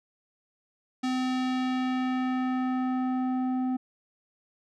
square tone with low-pass filter sweep, 256.1 Hz, C4, 37 cents flat, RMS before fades -28 dBFS, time 1.03-3.77 s, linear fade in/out 10 ms, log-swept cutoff 5800 to 650 Hz, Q 0.95, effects none

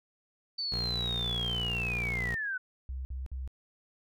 sine linear sweep, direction down, 4565 to 1472 Hz, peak -31 dBFS, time 0.58-2.58 s, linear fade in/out 10 ms
20% pulse tone, 59.3 Hz, A#1, 30 cents sharp, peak -29 dBFS, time 0.72-2.35 s, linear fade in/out 5 ms
sine tone bursts, 65.1 Hz, C2, 8 cents flat, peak -34 dBFS, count 3, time 2.89-3.476 s, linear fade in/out 0 ms, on 160 ms, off 53 ms
effects none

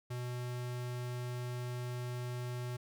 square tone, 123.3 Hz, B2, 2 cents flat, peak -38 dBFS, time 0.1-2.77 s, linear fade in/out 10 ms, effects none

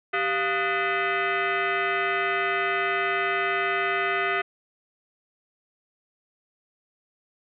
sine tone with frequency modulation, 391.4 Hz, G4, 3 cents flat, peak -22 dBFS, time 0.13-4.42 s, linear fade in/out 10 ms, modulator 544 Hz, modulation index 3.9, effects none

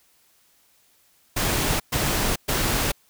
pink noise bursts, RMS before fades -23 dBFS, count 3, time 1.36-2.92 s, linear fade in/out 10 ms, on 440 ms, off 120 ms, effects white hiss -61 dBFS RMS until 3.09 s

